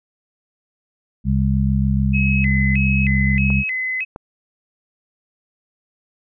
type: harmonic tone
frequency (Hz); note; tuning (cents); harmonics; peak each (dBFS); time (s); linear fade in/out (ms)
66.9; C2; +39; 1 / 2 / 3; -19 / -19 / -19; 1.24-3.64; 50
type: tone with vibrato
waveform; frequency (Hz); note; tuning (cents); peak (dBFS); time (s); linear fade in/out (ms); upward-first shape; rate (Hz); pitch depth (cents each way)
sine; 2281; C#7; +49; -20; 2.13-4.05; 20; square; 1.6; 200
type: clicks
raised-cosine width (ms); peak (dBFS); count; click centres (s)
1; -18; 2; 3.503 / 4.161
effects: none